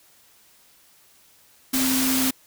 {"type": "tone in noise", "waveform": "sine", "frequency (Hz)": 261.6, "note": "C4", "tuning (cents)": 0, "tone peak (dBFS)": -22, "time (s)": [1.73, 2.31], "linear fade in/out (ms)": 10, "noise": "white", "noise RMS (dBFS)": -24, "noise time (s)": [1.73, 2.31], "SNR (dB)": -1, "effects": ["white hiss -56 dBFS RMS until 2.46 s"]}